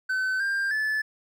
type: tone with pitch steps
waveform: triangle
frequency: 1522 / 1593 / 1736 Hz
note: F#6 / G6 / A6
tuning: +48 / +27 / -24 cents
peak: -22 dBFS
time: 0.09-1.02 s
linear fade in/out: 10 ms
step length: 310 ms
effects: none